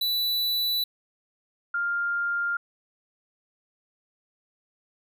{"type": "tone pair in turn", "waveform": ["square", "sine"], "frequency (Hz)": [3960, 1400.1], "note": ["B7", "F6"], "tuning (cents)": [4, 4], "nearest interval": "octave + tritone", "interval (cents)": 1800, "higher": "first", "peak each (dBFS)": -24, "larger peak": "neither", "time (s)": [[0.01, 0.84], [1.74, 2.57]], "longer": "neither", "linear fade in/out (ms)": 5, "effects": []}